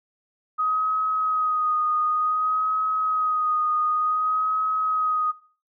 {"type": "tone with vibrato", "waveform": "sine", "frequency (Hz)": 1254, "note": "D#6", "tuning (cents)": 13, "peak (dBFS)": -20, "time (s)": [0.58, 5.32], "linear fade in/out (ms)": 20, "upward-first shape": "sine", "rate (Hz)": 0.55, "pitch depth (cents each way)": 28, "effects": ["noise-tail reverb RT60 0.4 s tail -19 dB re dry"]}